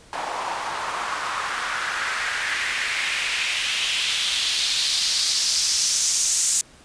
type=noise with band-pass filter sweep; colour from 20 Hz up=white; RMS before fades=-24 dBFS; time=0.13-6.61 s; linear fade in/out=0 ms; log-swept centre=800 to 7300 Hz; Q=2.4; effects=pink hiss -50 dBFS RMS until 6.84 s + resampled to 22050 Hz